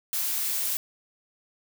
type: noise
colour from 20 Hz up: blue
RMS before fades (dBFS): -28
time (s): 0.13-0.77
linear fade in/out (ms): 0
effects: none